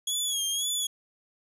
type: tone with vibrato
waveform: 20% pulse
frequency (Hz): 3328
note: G#7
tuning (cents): +3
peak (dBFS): -21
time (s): 0.07-0.87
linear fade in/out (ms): 5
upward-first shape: sine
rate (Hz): 1.9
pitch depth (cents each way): 73
effects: none